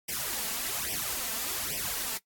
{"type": "noise with flanger", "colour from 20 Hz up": "white", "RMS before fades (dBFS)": -33, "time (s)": [0.08, 2.18], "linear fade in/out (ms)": 10, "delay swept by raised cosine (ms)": [0.36, 4.56], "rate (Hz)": 1.2, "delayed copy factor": 0.95, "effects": ["noise-tail reverb RT60 0.1 s tail -19 dB re dry", "AAC 64 kbps"]}